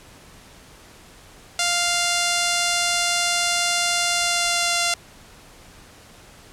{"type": "tone with pitch glide", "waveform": "5% pulse", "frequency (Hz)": [698, 693.2], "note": ["F5", "F5"], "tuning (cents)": [-1, -13], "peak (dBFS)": -7, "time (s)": [1.59, 4.94], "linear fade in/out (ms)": 2, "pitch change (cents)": -12, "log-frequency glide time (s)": [4.1, 4.77], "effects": ["pink hiss -47 dBFS RMS until 6.52 s", "low-pass 11000 Hz 12 dB/octave"]}